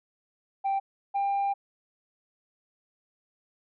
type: tone pair in turn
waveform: sine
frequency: 784 / 796.3 Hz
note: G5 / G5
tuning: 0 / +27 cents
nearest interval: unison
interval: 27 cents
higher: second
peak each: -22 dBFS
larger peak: neither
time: 0.64-0.8 / 1.14-1.54 s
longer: second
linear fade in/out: 20 ms
effects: tanh soft clip ceiling -23 dBFS